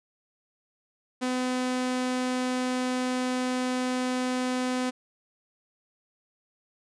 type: tone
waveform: sawtooth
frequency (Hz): 253.2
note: B3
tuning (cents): +43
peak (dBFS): -22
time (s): 1.21-4.91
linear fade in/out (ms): 20
effects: resampled to 22050 Hz